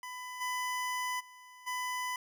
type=tone with level steps; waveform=25% pulse; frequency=1000 Hz; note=B5; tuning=21 cents sharp; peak=-37 / -29 / -48 / -30 dBFS; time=0.03-2.16 s; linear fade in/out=2 ms; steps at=0.4 / 1.19 / 1.66 s; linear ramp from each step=20 ms; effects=none